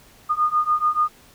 sine beating tone pair, 1220 / 1226.9 Hz, D#6 / D#6, -34 / -25 cents, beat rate 6.9 Hz, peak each -21 / -20 dBFS, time 0.29-1.09 s, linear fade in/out 20 ms, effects pink hiss -51 dBFS RMS until 1.34 s

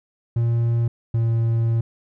triangle tone pair in turn, 117 / 114.86 Hz, A#2 / A#2, +7 / -25 cents, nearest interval unison, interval 32 cents, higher first, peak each -15 dBFS, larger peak neither, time 0.36-0.88 / 1.14-1.81 s, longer second, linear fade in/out 5 ms, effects none

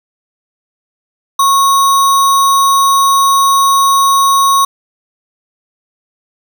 sine tone with sample-and-hold, 1100 Hz, C#6, 14 cents flat, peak -6 dBFS, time 1.39-4.65 s, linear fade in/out 5 ms, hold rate 4900 Hz, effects none

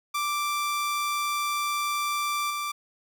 sawtooth tone with level steps, 1174.7 Hz, D6, in tune, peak -22 / -25 dBFS, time 0.14-2.72 s, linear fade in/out 10 ms, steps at 2.5 s, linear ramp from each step 5 ms, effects none

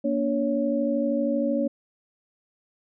sine tone cluster, 236.3 / 289.1 / 558 Hz, A#3 / D4 / C#5, +24 / -27 / +11 cents, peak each -26 dBFS, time 0.04-1.68 s, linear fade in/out 10 ms, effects none

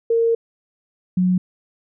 sine tone pair in turn, 460 / 182.55 Hz, A#4 / F#3, -23 / -23 cents, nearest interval octave + major third, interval 1600 cents, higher first, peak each -14 dBFS, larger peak neither, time 0.1-0.35 / 1.17-1.38 s, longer first, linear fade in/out 5 ms, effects none

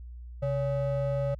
triangle ring-modulated tone, 349.5 Hz, F4, 1 cent sharp, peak -21 dBFS, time 0.42-1.35 s, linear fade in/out 10 ms, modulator 215 Hz, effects added 60 Hz sine -40 dBFS peak until 1.39 s

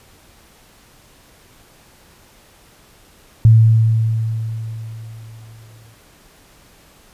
sine tone with exponential decay, 111.9 Hz, A2, 30 cents sharp, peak -4 dBFS, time 3.45-5.94 s, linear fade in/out 0 ms, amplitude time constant 540 ms, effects pink hiss -49 dBFS RMS until 7.13 s + resampled to 32000 Hz

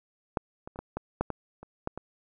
clicks, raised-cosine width 1 ms, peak -12 / -26 / -30 / -21 / -18 / -12 / -17 / -30 / -16 / -23 dBFS, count 10, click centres 0.372 / 0.675 / 0.759 / 0.79 / 0.97 / 1.21 / 1.303 / 1.63 / 1.874 / 1.976 s, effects none

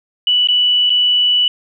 sine tone with dropouts, 2960 Hz, F#7, in tune, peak -10 dBFS, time 0.27-1.48 s, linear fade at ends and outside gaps 2 ms, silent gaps 0.473-0.486 / 0.896-0.902 s, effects none

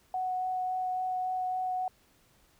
sine tone with vibrato, 740 Hz, F#5, in tune, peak -29 dBFS, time 0.14-1.88 s, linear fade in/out 2 ms, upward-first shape sine, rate 3.6 Hz, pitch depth 8 cents each way, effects pink hiss -65 dBFS RMS until 2.59 s

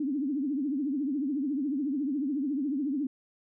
sine tone with vibrato, 280.6 Hz, C#4, 21 cents sharp, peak -27 dBFS, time 0-3.07 s, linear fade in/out 5 ms, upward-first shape triangle, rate 14 Hz, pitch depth 200 cents each way, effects none

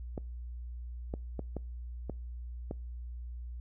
clicks, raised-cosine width 2 ms, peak -23 dBFS, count 6, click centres 0.178 / 1.139 / 1.393 / 1.567 / 2.097 / 2.711 s, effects noise-tail reverb RT60 0.4 s tail -26 dB re dry + added 60 Hz sine -39 dBFS peak until 3.6 s

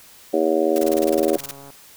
harmonic tone, 79.9 Hz, D#2, 47 cents sharp, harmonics 3 / 4 / 5 / 6 / 7 / 8 / 9, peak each -29 / -22 / -21 / -27 / -21 / -31 / -29 dBFS, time 0.33-1.37 s, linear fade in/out 10 ms
white noise bursts, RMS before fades -31 dBFS, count 15, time 0.76-1.51 s, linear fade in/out 0 ms, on 22 ms, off 30 ms
click train, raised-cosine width 1 ms, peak -29 dBFS, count 121, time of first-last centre 0.84-1.703 s, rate 139 Hz
effects white hiss -47 dBFS RMS until 1.96 s

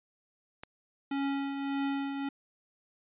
click, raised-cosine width 0.3 ms, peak -26 dBFS, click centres 0.635 s
square tone with tremolo, 277.2 Hz, C#4, in tune, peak -29 dBFS, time 1.11-2.29 s, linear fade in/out 5 ms, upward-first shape triangle, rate 1.7 Hz, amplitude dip 50%
effects resampled to 8000 Hz

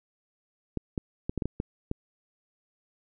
clicks, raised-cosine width 3 ms, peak -16 dBFS, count 8, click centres 0.773 / 0.978 / 1.295 / 1.377 / 1.422 / 1.456 / 1.601 / 1.914 s, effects none

